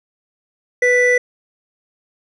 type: tone pair together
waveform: triangle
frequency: 493.9 / 1975.5 Hz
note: B4 / B6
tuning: 0 / 0 cents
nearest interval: 2 octaves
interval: 2400 cents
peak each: -12 dBFS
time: 0.82-1.18 s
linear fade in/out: 5 ms
effects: resampled to 24000 Hz